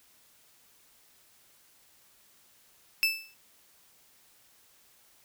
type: tone with exponential decay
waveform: 30% pulse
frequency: 2637 Hz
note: E7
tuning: in tune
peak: -17 dBFS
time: 3.03-3.34 s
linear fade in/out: 0 ms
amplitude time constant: 66 ms
effects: white hiss -62 dBFS RMS until 5.24 s